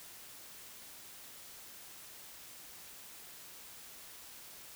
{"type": "silence", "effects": ["white hiss -52 dBFS RMS until 4.75 s"]}